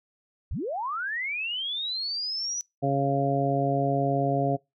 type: linear sweep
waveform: sine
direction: up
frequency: 34.73 to 5950 Hz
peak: -28 dBFS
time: 0.51-2.61 s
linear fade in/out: 0 ms
type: harmonic tone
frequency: 138.59 Hz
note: C#3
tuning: in tune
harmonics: 1 / 2 / 3 / 4 / 5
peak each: -27 / -29 / -31 / -30 / -27 dBFS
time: 2.82-4.57 s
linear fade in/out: 20 ms
effects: noise-tail reverb RT60 0.2 s tail -23 dB re dry

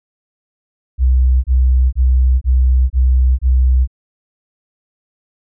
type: tone bursts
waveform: sine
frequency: 63.7 Hz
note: C2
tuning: 46 cents flat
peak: -8 dBFS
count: 6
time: 0.98-3.875 s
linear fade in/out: 50 ms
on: 460 ms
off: 27 ms
effects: none

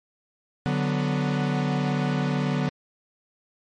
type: chord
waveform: 45% pulse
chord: B minor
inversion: first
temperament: equal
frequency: 146.83 / 185 / 246.9 Hz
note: D3 / F#3 / B3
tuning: 0 / 0 / 0 cents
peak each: -25 / -28 / -28 dBFS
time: 0.66-2.69 s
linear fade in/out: 0 ms
effects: low-pass 4000 Hz 12 dB/octave + MP3 48 kbps

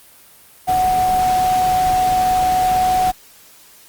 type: tone in noise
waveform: sine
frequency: 740 Hz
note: F#5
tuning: in tune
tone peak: -13 dBFS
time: 0.67-3.12 s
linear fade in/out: 20 ms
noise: pink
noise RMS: -27 dBFS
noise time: 0.67-3.12 s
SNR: +11 dB
effects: white hiss -46 dBFS RMS until 3.88 s + Opus 32 kbps

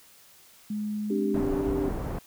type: tone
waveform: sine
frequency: 210.5 Hz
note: G#3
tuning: 24 cents sharp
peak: -28 dBFS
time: 0.7-1.41 s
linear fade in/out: 5 ms
type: chord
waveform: sine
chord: C suspended second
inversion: none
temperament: equal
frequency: 261.6 / 293.7 / 392 Hz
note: C4 / D4 / G4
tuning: 0 / 0 / 0 cents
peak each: -34 / -29 / -28 dBFS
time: 1.1-1.89 s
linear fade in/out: 5 ms
type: low-pass noise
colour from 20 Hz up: pink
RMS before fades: -32 dBFS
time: 1.34-2.19 s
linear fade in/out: 5 ms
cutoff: 830 Hz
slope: 12 dB/octave
effects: white hiss -55 dBFS RMS until 2.26 s

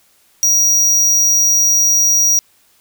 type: tone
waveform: square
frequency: 5750 Hz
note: F8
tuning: 50 cents sharp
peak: -10 dBFS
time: 0.43-2.39 s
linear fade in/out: 0 ms
effects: white hiss -54 dBFS RMS until 2.8 s

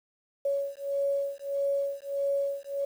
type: beating tone pair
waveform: sine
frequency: 558 / 559.6 Hz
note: C#5 / C#5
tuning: +11 / +16 cents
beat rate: 1.6 Hz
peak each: -30 dBFS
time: 0.45-2.85 s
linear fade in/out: 5 ms
effects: 9-bit

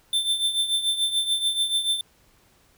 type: tone with tremolo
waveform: square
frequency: 3553 Hz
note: A7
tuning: 16 cents sharp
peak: -19 dBFS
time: 0.13-2.01 s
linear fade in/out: 2 ms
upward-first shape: triangle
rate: 6.9 Hz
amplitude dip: 75%
effects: pink hiss -60 dBFS RMS until 2.77 s

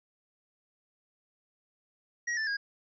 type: tone with pitch steps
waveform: square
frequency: 1899 / 1761.6 / 1634.2 Hz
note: A#6 / A6 / G#6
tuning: +32 / +2 / -28 cents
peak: -30 dBFS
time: 2.27-2.57 s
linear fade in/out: 10 ms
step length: 100 ms
effects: resampled to 16000 Hz

